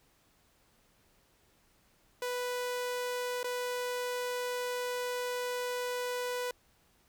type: tone with dropouts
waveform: sawtooth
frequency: 493.9 Hz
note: B4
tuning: in tune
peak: -29 dBFS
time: 2.22-6.51 s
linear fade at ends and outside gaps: 2 ms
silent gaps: 3.431-3.443 s
effects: pink hiss -68 dBFS RMS until 7.08 s